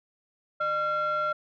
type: tone pair together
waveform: sine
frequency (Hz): 607.1 / 1370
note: D#5 / F6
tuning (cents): -43 / -34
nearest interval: octave + major second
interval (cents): 1409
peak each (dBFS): -28 / -24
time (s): 0.6-1.33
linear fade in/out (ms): 10
effects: tanh soft clip ceiling -22 dBFS